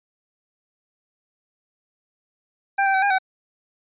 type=tone with pitch steps; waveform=25% pulse; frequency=790 / 779 / 765 / 807 / 758 Hz; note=G5 / G5 / G5 / G#5 / F#5; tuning=+13 / -11 / -42 / -50 / +42 cents; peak=-13 dBFS; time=2.78-3.185 s; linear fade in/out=10 ms; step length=81 ms; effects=resampled to 8000 Hz